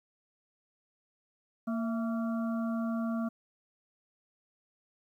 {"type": "harmonic tone with a mistuned harmonic", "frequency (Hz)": 230, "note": "A#3", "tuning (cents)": -23, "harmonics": [1, 3, 5, 6], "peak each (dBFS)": [-30, -40, -44, -46], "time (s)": [1.67, 3.29], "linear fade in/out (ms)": 10, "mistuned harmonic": 3, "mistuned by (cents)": -69, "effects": ["11-bit"]}